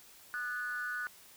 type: tone with amplitude modulation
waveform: sine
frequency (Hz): 1476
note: F#6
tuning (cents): -5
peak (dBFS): -30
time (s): 0.34-1.07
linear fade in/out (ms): 0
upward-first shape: sine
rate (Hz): 255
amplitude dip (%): 85
effects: tanh soft clip ceiling -27 dBFS + white hiss -57 dBFS RMS until 1.36 s